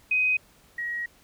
sine tone pair in turn, 2511 / 1899.8 Hz, D#7 / A#6, +15 / +32 cents, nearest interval perfect fourth, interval 483 cents, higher first, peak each -20 / -28 dBFS, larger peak first, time 0.11-0.37 / 0.78-1.06 s, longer second, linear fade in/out 5 ms, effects pink hiss -58 dBFS RMS until 1.23 s

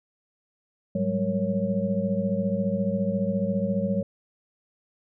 sine tone cluster, 105.8 / 186.8 / 201.3 / 465.6 / 554 Hz, G#2 / F#3 / G3 / A#4 / C#5, +33 / +17 / +46 / -2 / -1 cents, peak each -35 / -27 / -27 / -36 / -29 dBFS, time 0.95-4.03 s, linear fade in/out 5 ms, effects none

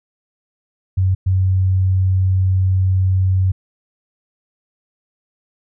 sine tone bursts at uneven times, 93.9 Hz, F#2, 26 cents sharp, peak -12 dBFS, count 2, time 0.97-1.15 / 1.26-3.52 s, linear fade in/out 10 ms, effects none

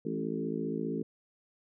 harmonic tone with a mistuned harmonic, 55 Hz, A1, in tune, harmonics 3 / 4 / 5 / 6 / 7 / 8, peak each -39 / -37 / -37 / -40 / -39 / -39 dBFS, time 0.05-1.03 s, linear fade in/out 5 ms, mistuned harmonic 4, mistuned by -32 cents, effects none

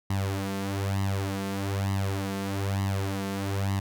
sawtooth tone with flanger, 98 Hz, G2, in tune, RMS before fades -29 dBFS, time 0.1-3.8 s, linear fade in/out 5 ms, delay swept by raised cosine 1 to 4.5 ms, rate 1.1 Hz, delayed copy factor +0.8, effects none

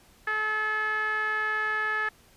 5% pulse tone with low-pass filter, 430.2 Hz, A4, 39 cents flat, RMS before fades -28 dBFS, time 0.27-2.09 s, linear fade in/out 5 ms, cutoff 1600 Hz, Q 8.7, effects pink hiss -58 dBFS RMS until 2.36 s + resampled to 32000 Hz

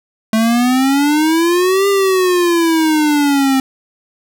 square exponential two-way sweep, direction up then down, 218 to 400.8 to 263.4 Hz, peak -11 dBFS, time 0.33-3.6 s, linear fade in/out 2 ms, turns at 1.88 s, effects none

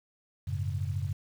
sine chord, F# suspended second, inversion none, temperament equal with one note detuned, 92.5 / 106.44 / 138.59 Hz, F#2 / G#2 / C#3, 0 / +43 / 0 cents, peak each -32 / -35 / -35 dBFS, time 0.47-1.13 s, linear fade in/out 10 ms, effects 9-bit

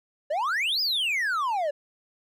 triangle exponential two-way sweep, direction up then down, 559 to 5160 to 559 Hz, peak -22 dBFS, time 0.3-1.71 s, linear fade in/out 10 ms, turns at 0.81 s, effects none

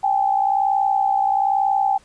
sine tone pair together, 787.9 / 849 Hz, G5 / G#5, +9 / +38 cents, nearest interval minor second, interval 129 cents, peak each -17 / -21 dBFS, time 0.03-1.98 s, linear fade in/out 10 ms, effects pink hiss -54 dBFS RMS until 2.04 s + resampled to 22050 Hz

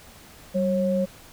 sine tone pair together, 192.33 / 544 Hz, G3 / C#5, -33 / -33 cents, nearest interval octave + tritone, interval 1800 cents, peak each -23 dBFS, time 0.54-1.06 s, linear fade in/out 20 ms, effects pink hiss -48 dBFS RMS until 1.32 s

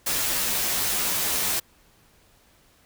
white noise with comb filter, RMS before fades -25 dBFS, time 0.06-1.6 s, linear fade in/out 10 ms, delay 13 ms, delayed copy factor -0.85, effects pink hiss -59 dBFS RMS until 2.85 s

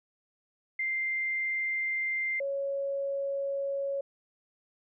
sine tone pair in turn, 2093 / 554.4 Hz, C7 / C#5, 0 / 0 cents, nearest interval octave + major seventh, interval 2300 cents, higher first, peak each -28 / -29 dBFS, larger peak first, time 0.79-2.4 / 2.4-4.01 s, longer neither, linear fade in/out 5 ms, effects none

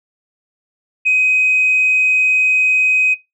sine tone, 2518 Hz, D#7, 20 cents sharp, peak -9 dBFS, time 1.05-3.15 s, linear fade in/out 20 ms, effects noise-tail reverb RT60 0.2 s tail -20 dB re dry + tanh soft clip ceiling -6 dBFS

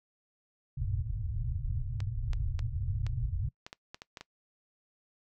white low-pass noise, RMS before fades -33 dBFS, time 0.77-3.49 s, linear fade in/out 10 ms, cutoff 130 Hz, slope 96 dB/octave
clicks, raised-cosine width 0.2 ms, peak -25 dBFS, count 10, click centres 2.004 / 2.333 / 2.592 / 3.066 / 3.665 / 3.729 / 3.945 / 4.019 / 4.172 / 4.21 s
effects noise-tail reverb RT60 0.1 s tail -22 dB re dry

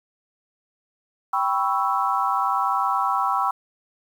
sine chord, C# half-diminished seventh, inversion second, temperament equal, 784 / 987.8 / 1108.7 / 1318.5 Hz, G5 / B5 / C#6 / E6, 0 / 0 / 0 / 0 cents, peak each -25 dBFS, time 1.33-3.51 s, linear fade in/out 5 ms, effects 8-bit

